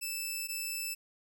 10% pulse tone pair in turn, 2637 / 2637 Hz, E7 / E7, 0 / 0 cents, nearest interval unison, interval 0 cents, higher neither, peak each -26 / -26 dBFS, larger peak neither, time 0.01-0.48 / 0.48-0.95 s, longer neither, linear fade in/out 20 ms, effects none

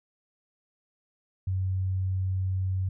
sine tone, 94 Hz, F#2, 28 cents sharp, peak -25 dBFS, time 1.47-2.89 s, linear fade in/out 5 ms, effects none

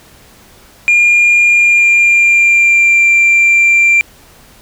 sine tone with pitch glide, 2412 to 2366 Hz, D7 to D7, +46 to +12 cents, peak -3 dBFS, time 0.88-4.01 s, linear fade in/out 0 ms, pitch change -34 cents, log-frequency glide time 1.46-3.09 s, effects tanh soft clip ceiling -4 dBFS + pink hiss -42 dBFS RMS until 4.61 s

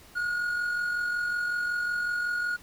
triangle tone with amplitude modulation, 1441 Hz, F#6, 46 cents flat, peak -23 dBFS, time 0.15-2.57 s, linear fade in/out 20 ms, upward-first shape sine, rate 45.4 Hz, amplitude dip 40%, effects pink hiss -53 dBFS RMS until 2.62 s

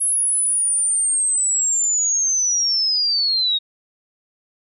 sine linear sweep, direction down, 10790 to 3729 Hz, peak -16 dBFS, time 0-3.59 s, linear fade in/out 20 ms, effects none

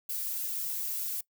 violet noise with flanger, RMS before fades -34 dBFS, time 0.09-1.21 s, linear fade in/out 5 ms, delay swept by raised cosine 1.6 to 2.48 ms, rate 3.4 Hz, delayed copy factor -0.5, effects noise-tail reverb RT60 0.1 s tail -21 dB re dry

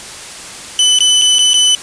sawtooth tone with dropouts, 3004 Hz, F#7, 26 cents sharp, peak -4 dBFS, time 0.79-1.75 s, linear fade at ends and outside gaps 1 ms, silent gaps 0.988-1.005 / 1.215-1.219 / 1.385-1.391 / 1.534-1.541 s, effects white hiss -29 dBFS RMS until 1.82 s + resampled to 22050 Hz

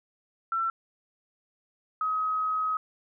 sine tone pair in turn, 1344 / 1268.6 Hz, E6 / D#6, +33 / +33 cents, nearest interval minor second, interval 100 cents, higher first, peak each -25 dBFS, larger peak neither, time 0.52-0.7 / 2.01-2.77 s, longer second, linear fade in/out 2 ms, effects none

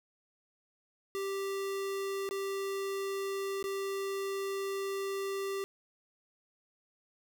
square tone with dropouts, 392 Hz, G4, in tune, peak -34 dBFS, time 1.15-5.64 s, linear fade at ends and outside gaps 0 ms, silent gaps 2.29-2.31 / 3.627-3.641 s, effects none

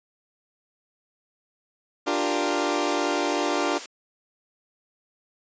20% pulse chord, G minor seventh, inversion second, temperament equal, 293.7 / 349.2 / 392 / 466.2 Hz, D4 / F4 / G4 / Bb4, 0 / 0 / 0 / 0 cents, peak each -22 / -23 / -25 / -26 dBFS, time 2.06-3.79 s, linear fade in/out 20 ms
white high-pass noise, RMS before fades -36 dBFS, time 2.13-3.86 s, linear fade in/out 2 ms, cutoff 250 Hz, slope 96 dB/octave
effects resampled to 16000 Hz

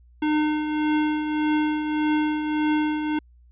square tone with tremolo, 304 Hz, D#4, 40 cents flat, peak -19 dBFS, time 0.22-3.19 s, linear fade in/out 5 ms, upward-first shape triangle, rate 1.7 Hz, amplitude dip 55%, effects added 60 Hz sine -50 dBFS peak until 3.51 s + resampled to 8000 Hz

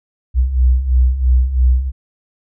sine beating tone pair, 61 / 64 Hz, B1 / C2, -21 / -38 cents, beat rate 3 Hz, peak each -16 / -11 dBFS, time 0.34-1.92 s, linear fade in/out 50 ms, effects none

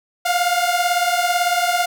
sawtooth beating tone pair, 698.5 / 716.5 Hz, F5 / F5, 0 / +44 cents, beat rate 18 Hz, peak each -15 / -16 dBFS, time 0.25-1.86 s, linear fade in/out 10 ms, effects none

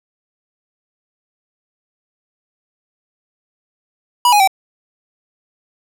square tone with pitch steps, 975 / 829 / 772 Hz, B5 / G#5 / G5, -23 / -3 / -27 cents, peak -9 dBFS, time 4.25-4.475 s, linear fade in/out 2 ms, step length 75 ms, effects none

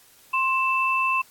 sine tone pair together, 1052 / 2651 Hz, C6 / E7, +9 / +9 cents, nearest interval octave + major third, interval 1600 cents, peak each -22 / -23 dBFS, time 0.33-1.22 s, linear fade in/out 10 ms, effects white hiss -54 dBFS RMS until 1.3 s + AAC 64 kbps

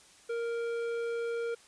sine tone with tanh clipping, 466.4 Hz, A#4, 1 cent sharp, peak -33 dBFS, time 0.29-1.55 s, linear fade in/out 10 ms, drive 12 dB, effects white hiss -58 dBFS RMS until 1.67 s + resampled to 22050 Hz

